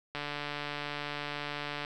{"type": "click train", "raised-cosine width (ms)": 0.3, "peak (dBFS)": -20, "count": 249, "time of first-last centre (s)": [0.15, 1.849], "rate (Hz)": 146, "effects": []}